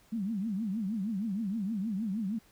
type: tone with vibrato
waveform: sine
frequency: 207.7 Hz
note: G#3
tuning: in tune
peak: -30 dBFS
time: 0.12-2.39 s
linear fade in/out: 10 ms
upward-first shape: triangle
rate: 6.4 Hz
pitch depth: 240 cents each way
effects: pink hiss -63 dBFS RMS until 2.51 s